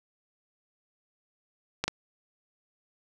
clicks, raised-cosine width 0.2 ms, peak -10 dBFS, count 2, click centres 1.84 / 1.88 s, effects none

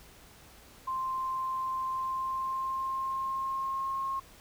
sine tone with pitch glide, 1046.5 to 1076.5 Hz, C6 to C6, 0 to +49 cents, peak -30 dBFS, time 0.87-4.2 s, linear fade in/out 10 ms, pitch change +49 cents, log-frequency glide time 1.92-4.02 s, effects added 60 Hz sine -63 dBFS peak until 4.4 s + pink hiss -55 dBFS RMS until 4.4 s

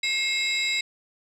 sine tone cluster, 2141 / 2634 / 3891 / 4959 / 7620 Hz, C7 / E7 / B7 / D#8 / A#8, +39 / -2 / -27 / -7 / +37 cents, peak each -25 / -32 / -26 / -34 / -34 dBFS, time 0.03-0.81 s, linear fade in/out 5 ms, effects tanh soft clip ceiling -17 dBFS

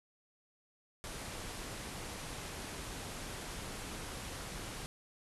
pink low-pass noise, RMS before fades -44 dBFS, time 1.04-4.86 s, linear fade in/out 0 ms, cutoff 12000 Hz, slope 96 dB/octave, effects none

